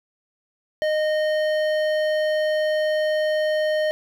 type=tone with hard clipping; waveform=sine; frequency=616 Hz; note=D#5; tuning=17 cents flat; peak=-21 dBFS; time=0.82-3.91 s; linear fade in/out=0 ms; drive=12 dB; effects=none